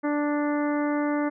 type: harmonic tone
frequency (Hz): 293.7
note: D4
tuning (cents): 0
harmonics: 1 / 2 / 3 / 4 / 5 / 6 / 7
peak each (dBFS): -24 / -30 / -34 / -36 / -38 / -40 / -41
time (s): 0.03-1.3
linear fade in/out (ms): 20
effects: none